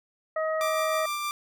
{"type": "harmonic tone", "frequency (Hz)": 632, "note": "D#5", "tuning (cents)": 27, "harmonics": [1, 2, 3], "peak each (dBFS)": [-26, -32, -36], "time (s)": [0.36, 1.06], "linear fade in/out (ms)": 5}
{"type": "tone with tremolo", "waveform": "sawtooth", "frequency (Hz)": 1183, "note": "D6", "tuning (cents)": 12, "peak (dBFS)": -24, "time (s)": [0.61, 1.31], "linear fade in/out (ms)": 0, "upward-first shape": "sine", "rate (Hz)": 6.4, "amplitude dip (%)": 25}
{"effects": []}